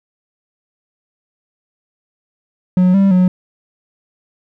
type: tone with pitch steps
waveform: triangle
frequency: 182.4 / 195.9 / 182.7 Hz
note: F#3 / G3 / F#3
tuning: -24 / -1 / -22 cents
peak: -6 dBFS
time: 2.77-3.28 s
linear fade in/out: 2 ms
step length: 170 ms
effects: none